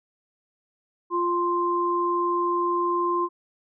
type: tone pair together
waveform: sine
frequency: 348.9 / 1046.5 Hz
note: F4 / C6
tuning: -2 / 0 cents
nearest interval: octave + perfect fifth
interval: 1902 cents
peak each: -25 / -23 dBFS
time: 1.1-3.29 s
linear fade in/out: 50 ms
effects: none